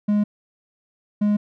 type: tone pair in turn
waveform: triangle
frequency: 207.7 / 207.7 Hz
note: G#3 / G#3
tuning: 0 / 0 cents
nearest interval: unison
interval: 0 cents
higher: neither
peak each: -14 / -14 dBFS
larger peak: neither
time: 0.08-0.24 / 1.21-1.37 s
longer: neither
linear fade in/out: 10 ms
effects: none